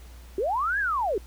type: linear two-way sweep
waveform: sine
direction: up then down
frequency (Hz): 350 to 1716 to 350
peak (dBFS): -23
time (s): 0.38-1.18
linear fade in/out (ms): 2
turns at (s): 0.79
effects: added 60 Hz sine -43 dBFS peak until 1.26 s + pink hiss -54 dBFS RMS until 1.26 s